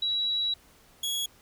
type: tone pair in turn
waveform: sine / sawtooth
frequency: 3897 / 3339 Hz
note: B7 / G#7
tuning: -24 / +9 cents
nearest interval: minor third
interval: 267 cents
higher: first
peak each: -25 dBFS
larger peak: neither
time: 0.02-0.54 / 1.03-1.26 s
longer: first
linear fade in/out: 5 ms
effects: pink hiss -58 dBFS RMS until 1.41 s